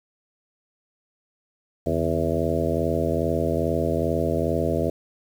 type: harmonic tone with a mistuned harmonic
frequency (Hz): 82.41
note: E2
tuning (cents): 0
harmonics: 1 / 2 / 3 / 4 / 5 / 6 / 7 / 8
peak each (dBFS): -29 / -29 / -29 / -29 / -29 / -29 / -29 / -29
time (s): 1.86-4.9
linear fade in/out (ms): 5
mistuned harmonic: 2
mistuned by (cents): -120
effects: 8-bit